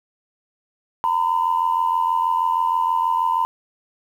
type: tone pair together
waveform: sine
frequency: 921 / 1007.3 Hz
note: A#5 / B5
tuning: -21 / +34 cents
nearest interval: major second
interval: 155 cents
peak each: -19 dBFS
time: 1.04-3.45 s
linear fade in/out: 0 ms
effects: tanh soft clip ceiling -10 dBFS + 8-bit